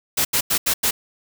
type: noise bursts at uneven times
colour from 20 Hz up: white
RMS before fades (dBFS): -19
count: 5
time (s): 0.17-0.25 / 0.33-0.41 / 0.5-0.58 / 0.66-0.74 / 0.83-0.91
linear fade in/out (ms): 10
effects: none